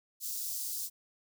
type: high-pass noise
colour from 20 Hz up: white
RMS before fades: -37 dBFS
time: 0.2-0.9 s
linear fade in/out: 50 ms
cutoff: 4800 Hz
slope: 24 dB/octave
effects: none